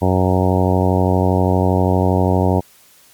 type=harmonic tone; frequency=92.5 Hz; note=F#2; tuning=in tune; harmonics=1 / 2 / 3 / 4 / 5 / 6 / 7 / 8 / 9 / 10; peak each=-16 / -19 / -21 / -22 / -23 / -24 / -24 / -25 / -26 / -26 dBFS; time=0.01-2.61 s; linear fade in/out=20 ms; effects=white hiss -49 dBFS RMS until 3.13 s + MP3 96 kbps